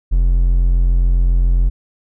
triangle tone, 43.65 Hz, F1, in tune, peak -8 dBFS, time 0.11-1.7 s, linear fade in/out 20 ms, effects none

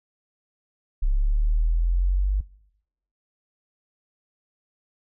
sine exponential sweep, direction up, 33.44 to 50 Hz, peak -18 dBFS, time 1.02-2.41 s, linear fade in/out 10 ms, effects noise-tail reverb RT60 0.8 s tail -22 dB re dry

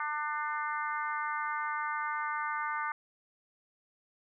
harmonic tone, 299.4 Hz, D4, 33 cents sharp, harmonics 3 / 4 / 5 / 6 / 7, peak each -37 / -35 / -38 / -43 / -42 dBFS, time 0-2.92 s, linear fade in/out 2 ms, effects none

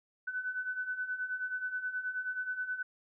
sine beating tone pair, 1497 / 1506.4 Hz, F#6 / F#6, +20 / +31 cents, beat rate 9.4 Hz, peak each -40 / -35 dBFS, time 0.27-2.83 s, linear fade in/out 10 ms, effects none

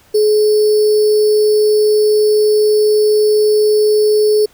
sine tone with sample-and-hold, 424 Hz, G#4, 36 cents sharp, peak -8 dBFS, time 0.14-4.46 s, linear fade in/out 10 ms, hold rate 4900 Hz, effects pink hiss -49 dBFS RMS until 4.53 s

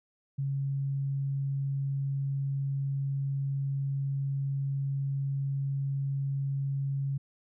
sine tone, 137.9 Hz, C#3, 9 cents flat, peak -28 dBFS, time 0.38-7.18 s, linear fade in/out 10 ms, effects none

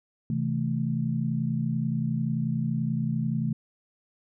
sine tone cluster, 130.7 / 162.1 / 220.1 Hz, C3 / E3 / A3, -1 / -29 / +1 cents, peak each -29 dBFS, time 0.3-3.53 s, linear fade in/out 2 ms, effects none

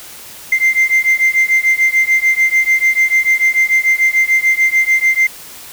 sine beating tone pair, 2085 / 2091.8 Hz, C7 / C7, -7 / -1 cents, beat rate 6.8 Hz, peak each -11 / -11 dBFS, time 0.52-5.27 s, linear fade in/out 5 ms, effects tanh soft clip ceiling -6 dBFS + white hiss -34 dBFS RMS until 5.72 s

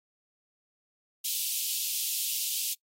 white high-pass noise, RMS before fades -31 dBFS, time 1.24-2.74 s, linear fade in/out 10 ms, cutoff 2700 Hz, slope 48 dB/octave, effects noise-tail reverb RT60 0.1 s tail -23 dB re dry + AAC 48 kbps

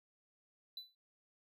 triangle tone with exponential decay, 3986 Hz, B7, 15 cents sharp, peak -39 dBFS, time 0.77-0.95 s, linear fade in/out 2 ms, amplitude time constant 38 ms, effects none

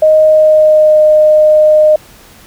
sine tone with pitch glide, 622.3 to 613.4 Hz, D#5 to D#5, 0 to -25 cents, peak -3 dBFS, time 0.02-1.96 s, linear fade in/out 5 ms, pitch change -25 cents, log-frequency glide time 0.22-1.01 s, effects pink hiss -39 dBFS RMS until 2.46 s

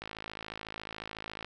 click train, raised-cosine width 0.3 ms, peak -23 dBFS, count 78, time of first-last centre 0.02-1.446 s, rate 54 Hz, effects none

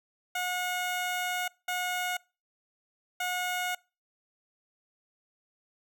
15% pulse tone bursts at uneven times, 724 Hz, F#5, 38 cents flat, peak -23 dBFS, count 3, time 0.35-1.48 / 1.68-2.17 / 3.2-3.75 s, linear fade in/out 5 ms, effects noise-tail reverb RT60 0.3 s tail -24 dB re dry

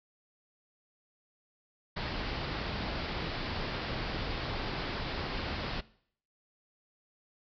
pink low-pass noise, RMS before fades -36 dBFS, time 1.96-5.81 s, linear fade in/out 10 ms, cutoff 5100 Hz, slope 96 dB/octave, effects noise-tail reverb RT60 0.6 s tail -20 dB re dry

